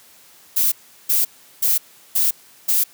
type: noise bursts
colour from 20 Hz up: violet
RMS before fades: -17 dBFS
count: 5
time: 0.56-2.84 s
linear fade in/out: 10 ms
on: 160 ms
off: 370 ms
effects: white hiss -49 dBFS RMS until 2.93 s + high-pass 100 Hz 12 dB/octave